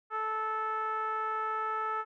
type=tone with low-pass filter; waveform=10% pulse; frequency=437 Hz; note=A4; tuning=12 cents flat; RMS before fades=-33 dBFS; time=0.1-2.05 s; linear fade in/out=50 ms; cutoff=1300 Hz; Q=3.6; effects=none